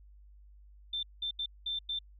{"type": "tone bursts at uneven times", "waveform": "sine", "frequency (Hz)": 3562, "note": "A7", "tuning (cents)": 21, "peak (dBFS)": -32, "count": 5, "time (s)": [[0.93, 1.03], [1.22, 1.31], [1.39, 1.46], [1.66, 1.79], [1.89, 1.99]], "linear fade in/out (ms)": 5, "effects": ["added 50 Hz sine -53 dBFS peak until 2.19 s"]}